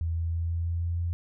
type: tone with pitch steps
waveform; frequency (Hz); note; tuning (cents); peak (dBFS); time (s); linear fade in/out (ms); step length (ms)
sine; 82.6 / 83.13 / 83.66 / 84.19 / 84.73 / 85.27 / 85.81; E2 / E2 / E2 / E2 / E2 / F2 / F2; +4 / +15 / +26 / +37 / +48 / -41 / -30; -26; 0.01-1.13; 0; 160
effects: none